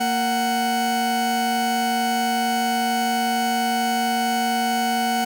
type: tone pair together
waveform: 40% pulse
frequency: 231.1 / 744.4 Hz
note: A#3 / F#5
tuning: -15 / +10 cents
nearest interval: octave + minor sixth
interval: 2025 cents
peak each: -24 / -20 dBFS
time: 0-5.25 s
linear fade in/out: 10 ms
effects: none